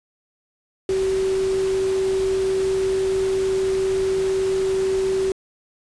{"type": "tone in noise", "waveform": "sine", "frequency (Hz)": 382.1, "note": "G4", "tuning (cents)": -44, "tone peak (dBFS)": -18, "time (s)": [0.89, 5.32], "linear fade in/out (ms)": 2, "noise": "pink", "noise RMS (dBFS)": -34, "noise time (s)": [0.89, 5.32], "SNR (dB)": 13, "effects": ["resampled to 22050 Hz"]}